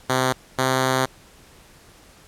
5% pulse tone pair in turn, 129.5 / 130.55 Hz, C3 / C3, -17 / -3 cents, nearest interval unison, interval 14 cents, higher second, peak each -7 dBFS, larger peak neither, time 0.09-0.33 / 0.58-1.06 s, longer second, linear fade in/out 10 ms, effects pink hiss -50 dBFS RMS until 2.27 s + low-pass 12000 Hz 12 dB/octave

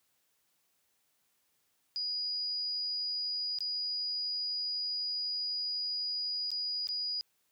sine tone with dropouts, 4906 Hz, D#8, 25 cents flat, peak -32 dBFS, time 1.96-7.21 s, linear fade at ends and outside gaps 0 ms, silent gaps 3.587-3.606 / 6.505-6.516 / 6.871-6.889 s, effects white hiss -75 dBFS RMS until 7.51 s + high-pass 60 Hz 12 dB/octave

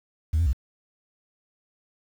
sine tone with pitch steps, 78.7 / 84.4 / 65.5 Hz, D#2 / E2 / C2, +20 / +41 / +2 cents, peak -17 dBFS, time 0.33-0.531 s, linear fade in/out 10 ms, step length 67 ms, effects tanh soft clip ceiling -17 dBFS + 8-bit

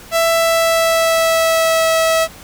sawtooth tone with pitch glide, 663 to 649.7 Hz, E5 to E5, +10 to -25 cents, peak -8 dBFS, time 0.11-2.28 s, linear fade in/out 50 ms, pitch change -35 cents, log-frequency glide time 0.29-1.88 s, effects pink hiss -38 dBFS RMS until 2.43 s

